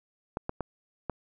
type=clicks; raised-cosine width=1 ms; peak=-17 dBFS; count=4; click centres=0.371 / 0.494 / 0.607 / 1.097 s; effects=none